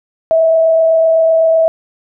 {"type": "tone with frequency modulation", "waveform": "sine", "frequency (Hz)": 650, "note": "E5", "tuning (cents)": -24, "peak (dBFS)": -7, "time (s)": [0.31, 1.68], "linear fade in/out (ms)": 0, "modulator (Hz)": 27.9, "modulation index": 0.29, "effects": []}